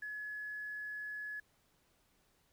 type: tone with quantisation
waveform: sine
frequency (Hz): 1698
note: G#6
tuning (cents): +38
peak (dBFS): -40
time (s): 0.02-1.4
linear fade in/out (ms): 5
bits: 11
effects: pink hiss -73 dBFS RMS until 2.52 s